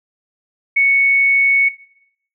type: tone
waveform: sine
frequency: 2217 Hz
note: C#7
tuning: in tune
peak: -10 dBFS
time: 0.76-1.69 s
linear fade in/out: 10 ms
effects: noise-tail reverb RT60 0.7 s tail -18 dB re dry